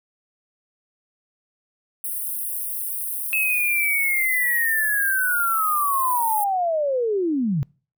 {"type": "high-pass noise", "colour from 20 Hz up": "white", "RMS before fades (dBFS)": -28, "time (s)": [2.04, 6.44], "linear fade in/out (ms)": 2, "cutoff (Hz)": 9000, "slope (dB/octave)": 96}
{"type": "linear sweep", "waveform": "sine", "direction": "down", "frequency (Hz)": [2604, 127.2], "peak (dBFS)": -19, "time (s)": [3.33, 7.63], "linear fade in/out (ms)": 0}
{"effects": ["noise-tail reverb RT60 0.4 s tail -26 dB re dry"]}